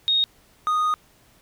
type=tone pair in turn; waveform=sine / triangle; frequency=3729 / 1238.7 Hz; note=A#7 / D#6; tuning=0 / -8 cents; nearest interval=octave + perfect fifth; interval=1908 cents; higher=first; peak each=-17 dBFS; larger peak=neither; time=0.08-0.24 / 0.67-0.94 s; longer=second; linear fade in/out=0 ms; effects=pink hiss -57 dBFS RMS until 1.41 s